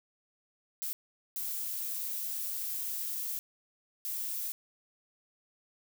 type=noise bursts at uneven times; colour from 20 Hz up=violet; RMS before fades=-36 dBFS; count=3; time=0.82-0.93 / 1.36-3.39 / 4.05-4.52 s; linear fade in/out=0 ms; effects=none